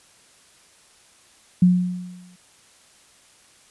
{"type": "tone with exponential decay", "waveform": "sine", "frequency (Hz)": 180, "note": "F#3", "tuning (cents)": -47, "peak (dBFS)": -9, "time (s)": [1.62, 2.36], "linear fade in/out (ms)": 5, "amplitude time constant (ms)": 160, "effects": ["white hiss -54 dBFS RMS until 3.7 s", "resampled to 24000 Hz"]}